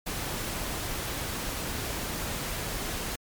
pink noise, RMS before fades -33 dBFS, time 0.06-3.16 s, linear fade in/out 10 ms, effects MP3 96 kbps

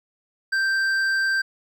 sine tone with hard clipping, 1568 Hz, G6, in tune, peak -21 dBFS, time 0.52-1.42 s, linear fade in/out 10 ms, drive 7 dB, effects none

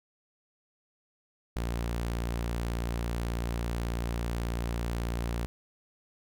sawtooth tone, 58.27 Hz, A#1, in tune, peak -26 dBFS, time 1.56-5.46 s, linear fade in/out 0 ms, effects none

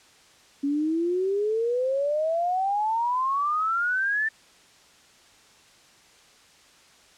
sine exponential sweep, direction up, 277.2 to 1793 Hz, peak -22 dBFS, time 0.63-4.29 s, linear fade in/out 10 ms, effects white hiss -55 dBFS RMS until 7.17 s + low-pass 7000 Hz 12 dB/octave

